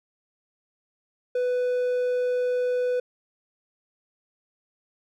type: tone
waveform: triangle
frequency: 496.8 Hz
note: B4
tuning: 10 cents sharp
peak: -20 dBFS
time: 1.35-3 s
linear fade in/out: 5 ms
effects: none